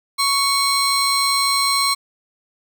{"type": "tone pair together", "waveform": "30% pulse", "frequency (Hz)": [1108.7, 4119], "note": ["C#6", "C8"], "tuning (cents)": [0, -28], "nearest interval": "octave + major seventh", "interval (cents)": 2272, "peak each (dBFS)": -16, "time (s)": [0.18, 1.95], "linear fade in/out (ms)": 20, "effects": []}